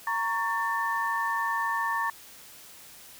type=tone cluster; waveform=sine; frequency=926 / 1116 / 1783 Hz; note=A#5 / C#6 / A6; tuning=-12 / +11 / +22 cents; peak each=-30 dBFS; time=0.07-2.1 s; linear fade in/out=2 ms; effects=white hiss -49 dBFS RMS until 3.19 s